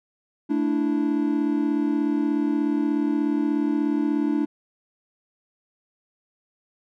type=chord; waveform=triangle; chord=A suspended fourth; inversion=none; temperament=just; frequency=220 / 293.3 / 330 Hz; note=A3 / D4 / E4; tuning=0 / -2 / +2 cents; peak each=-26 / -20 / -25 dBFS; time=0.49-4.46 s; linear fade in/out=20 ms; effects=none